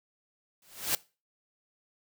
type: noise with exponential growth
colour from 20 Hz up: white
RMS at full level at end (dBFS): -25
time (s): 0.62-0.95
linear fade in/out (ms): 2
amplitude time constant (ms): 70
effects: noise-tail reverb RT60 0.3 s tail -20 dB re dry